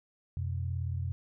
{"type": "tone pair together", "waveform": "sine", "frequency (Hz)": [88.63, 126.5], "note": ["F2", "B2"], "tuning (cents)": [26, 42], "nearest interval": "tritone", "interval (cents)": 616, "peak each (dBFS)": [-32, -36], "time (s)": [0.37, 1.12], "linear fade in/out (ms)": 0, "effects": []}